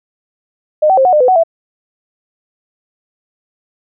sine tone with pitch steps, 611 / 762 / 531 / 734 / 603 / 503 / 745 / 662 Hz, D#5 / G5 / C5 / F#5 / D5 / B4 / F#5 / E5, -32 / -49 / +25 / -14 / +46 / +32 / +12 / +7 cents, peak -6 dBFS, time 0.82-1.436 s, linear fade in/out 10 ms, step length 77 ms, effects none

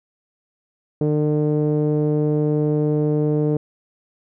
sawtooth tone with low-pass filter, 150.5 Hz, D3, 43 cents sharp, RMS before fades -19 dBFS, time 1.01-3.57 s, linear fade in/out 2 ms, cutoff 440 Hz, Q 2.8, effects none

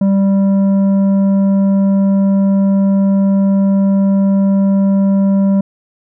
sine tone with tanh clipping, 196 Hz, G3, in tune, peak -10 dBFS, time 0.01-5.61 s, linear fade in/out 5 ms, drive 8 dB, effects none

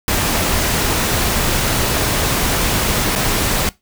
pink noise with dropouts, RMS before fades -17 dBFS, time 0.08-3.69 s, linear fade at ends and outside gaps 1 ms, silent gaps 3.153-3.159 s, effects noise-tail reverb RT60 0.2 s tail -20 dB re dry

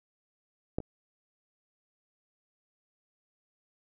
clicks, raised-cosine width 2 ms, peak -16 / -28 dBFS, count 2, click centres 0.785 / 0.803 s, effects none

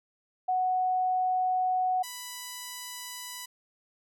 sine / 5% pulse tone pair in turn, 740 / 989.7 Hz, F#5 / B5, 0 / +3 cents, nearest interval perfect fourth, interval 503 cents, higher second, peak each -24 / -26 dBFS, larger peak first, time 0.48-2.03 / 2.03-3.46 s, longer first, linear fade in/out 10 ms, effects none

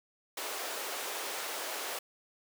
pink high-pass noise, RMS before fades -38 dBFS, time 0.37-1.99 s, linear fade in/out 5 ms, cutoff 410 Hz, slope 24 dB/octave, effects none

